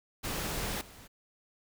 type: noise with level steps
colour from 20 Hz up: pink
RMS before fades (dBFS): -35 / -52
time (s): 0.23-1.08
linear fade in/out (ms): 20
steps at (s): 0.81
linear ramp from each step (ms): 2
effects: none